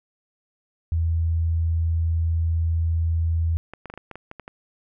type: tone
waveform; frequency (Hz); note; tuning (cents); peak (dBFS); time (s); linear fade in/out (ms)
sine; 82.41; E2; 0; -19; 0.92-3.57; 0
type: clicks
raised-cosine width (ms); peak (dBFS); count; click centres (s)
0.5; -22; 10; 3.736 / 3.857 / 3.9 / 3.939 / 3.976 / 4.113 / 4.156 / 4.314 / 4.397 / 4.479
effects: none